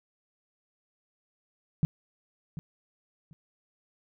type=tone with echo; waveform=sine; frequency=155.56 Hz; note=D#3; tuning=in tune; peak=-19 dBFS; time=1.83-1.85 s; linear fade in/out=0 ms; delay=740 ms; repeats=2; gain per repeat=-14 dB; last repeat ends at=3.33 s; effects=none